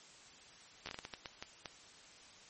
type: slowing click train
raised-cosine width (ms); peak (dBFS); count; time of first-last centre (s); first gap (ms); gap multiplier
0.2; -25; 11; 0.86-1.658; 12; 1.39
effects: white hiss -58 dBFS RMS until 2.49 s + MP3 32 kbps